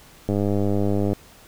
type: click train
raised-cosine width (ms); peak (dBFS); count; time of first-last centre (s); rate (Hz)
2; -10; 86; 0.29-1.132; 101
effects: pink hiss -49 dBFS RMS until 1.47 s